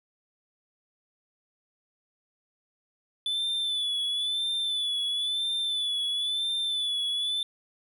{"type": "tone with vibrato", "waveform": "triangle", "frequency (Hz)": 3481, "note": "A7", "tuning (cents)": -19, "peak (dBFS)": -25, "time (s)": [3.26, 7.43], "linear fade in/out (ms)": 2, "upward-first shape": "sine", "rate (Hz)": 0.99, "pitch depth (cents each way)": 53, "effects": []}